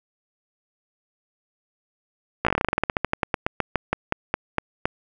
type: slowing click train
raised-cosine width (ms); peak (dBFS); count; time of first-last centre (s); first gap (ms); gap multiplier
0.5; -5; 27; 2.45-4.855; 16; 1.12
effects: none